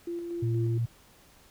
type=tone with tremolo; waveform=sine; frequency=343 Hz; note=F4; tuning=31 cents flat; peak=-31 dBFS; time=0.07-0.78 s; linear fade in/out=5 ms; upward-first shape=square; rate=4.2 Hz; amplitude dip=30%
type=tone; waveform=sine; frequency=116.54 Hz; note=A#2; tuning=in tune; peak=-25 dBFS; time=0.42-0.86 s; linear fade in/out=10 ms
effects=pink hiss -58 dBFS RMS until 1.5 s